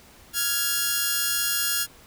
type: tone pair together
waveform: 5% pulse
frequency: 1400 / 1664.9 Hz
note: F6 / G#6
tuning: +4 / +4 cents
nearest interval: minor third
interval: 300 cents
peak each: -14 dBFS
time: 0.33-1.87 s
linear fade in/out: 50 ms
effects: pink hiss -51 dBFS RMS until 2.06 s